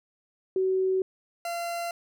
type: tone pair in turn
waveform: sine / 40% pulse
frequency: 377.1 / 686 Hz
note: F#4 / F5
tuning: +33 / -31 cents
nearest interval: minor seventh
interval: 1036 cents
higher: second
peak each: -22 / -29 dBFS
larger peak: first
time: 0.56-1.02 / 1.45-1.91 s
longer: neither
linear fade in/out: 2 ms
effects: none